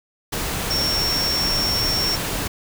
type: tone in noise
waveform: sine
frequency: 5480 Hz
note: F8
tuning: 34 cents flat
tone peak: -20 dBFS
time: 0.7-2.16 s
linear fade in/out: 10 ms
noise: pink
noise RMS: -25 dBFS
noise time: 0.32-2.48 s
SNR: +2 dB
effects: none